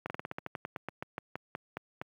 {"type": "slowing click train", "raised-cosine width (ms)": 0.5, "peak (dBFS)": -21, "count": 18, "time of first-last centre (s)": [0.06, 2.015], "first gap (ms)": 40, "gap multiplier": 1.12, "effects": ["high-pass 100 Hz 12 dB/octave", "10-bit"]}